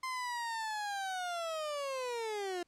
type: linear sweep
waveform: 30% pulse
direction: down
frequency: 1046.5 to 344 Hz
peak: -33 dBFS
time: 0.03-2.63 s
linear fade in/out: 5 ms
effects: pink hiss -75 dBFS RMS until 2.67 s + low-pass 9000 Hz 12 dB/octave